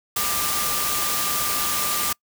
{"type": "tone in noise", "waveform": "sine", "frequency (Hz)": 1192, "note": "D6", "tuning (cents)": 25, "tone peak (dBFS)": -29, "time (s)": [0.16, 2.13], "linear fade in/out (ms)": 5, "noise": "white", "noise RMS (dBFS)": -24, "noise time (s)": [0.16, 2.13], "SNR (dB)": -8, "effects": ["noise-tail reverb RT60 0.1 s tail -26 dB re dry"]}